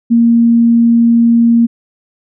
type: tone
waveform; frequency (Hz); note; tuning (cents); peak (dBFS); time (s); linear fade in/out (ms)
sine; 233.1; A#3; 0; -5; 0.1-1.67; 20
effects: none